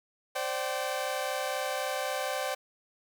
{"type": "chord", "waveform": "sawtooth", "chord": "C suspended second", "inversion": "none", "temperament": "equal with one note detuned", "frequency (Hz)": [523.3, 587.3, 768.7], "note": ["C5", "D5", "G5"], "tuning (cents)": [0, 0, -34], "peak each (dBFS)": -31, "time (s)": [0.35, 2.55], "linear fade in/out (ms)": 10, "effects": ["10-bit"]}